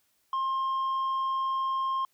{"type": "tone with tanh clipping", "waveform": "sine", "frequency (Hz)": 1063, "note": "C6", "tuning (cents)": 27, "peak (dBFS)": -27, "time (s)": [0.33, 2.05], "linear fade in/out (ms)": 2, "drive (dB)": 3, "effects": ["white hiss -71 dBFS RMS until 2.13 s"]}